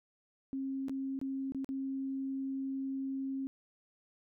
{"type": "tone with dropouts", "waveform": "sine", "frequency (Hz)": 268.9, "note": "C4", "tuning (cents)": 47, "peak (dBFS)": -34, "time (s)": [0.53, 3.47], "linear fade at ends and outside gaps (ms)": 0, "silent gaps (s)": [[0.884, 0.895], [1.19, 1.214], [1.521, 1.547], [1.645, 1.69]], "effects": []}